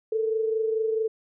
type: tone pair together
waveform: sine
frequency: 440 / 464.6 Hz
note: A4 / A#4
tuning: 0 / -6 cents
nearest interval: minor second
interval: 94 cents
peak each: -23 / -32 dBFS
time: 0.12-1.08 s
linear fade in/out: 5 ms
effects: none